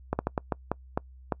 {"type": "slowing click train", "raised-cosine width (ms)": 1, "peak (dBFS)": -12, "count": 8, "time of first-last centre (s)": [0.13, 1.323], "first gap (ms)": 60, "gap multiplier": 1.34, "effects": ["noise-tail reverb RT60 0.1 s tail -26 dB re dry", "added 64 Hz sine -47 dBFS peak until 1.4 s"]}